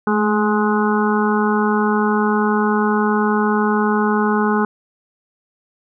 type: harmonic tone with a mistuned harmonic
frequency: 210.2 Hz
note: G#3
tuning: 21 cents sharp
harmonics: 1 / 2 / 4 / 5 / 6 / 7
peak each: -17 / -20 / -23 / -24 / -25 / -25 dBFS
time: 0.07-4.65 s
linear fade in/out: 2 ms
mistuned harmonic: 1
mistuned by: +30 cents
effects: none